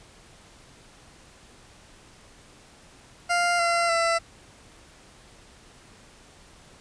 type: tone with pitch steps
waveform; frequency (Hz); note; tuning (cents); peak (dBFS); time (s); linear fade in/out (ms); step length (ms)
20% pulse; 698.5 / 684.1 / 670; F5 / F5 / E5; 0 / -36 / +28; -16; 3.29-4.19; 20; 300
effects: pink hiss -52 dBFS RMS until 6.8 s + resampled to 22050 Hz